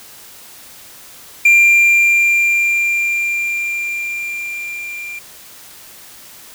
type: tone with level ramp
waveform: triangle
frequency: 2383 Hz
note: D7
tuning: 25 cents sharp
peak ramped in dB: -4 to -24 dBFS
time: 1.45-5.19 s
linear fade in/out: 5 ms
effects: white hiss -39 dBFS RMS until 6.54 s